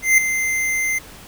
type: tone with ADSR envelope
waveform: square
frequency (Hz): 2081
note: C7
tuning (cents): -10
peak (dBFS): -9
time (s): 0.02-0.99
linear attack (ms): 160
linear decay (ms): 3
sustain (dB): -10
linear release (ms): 12
effects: pink hiss -41 dBFS RMS until 1.27 s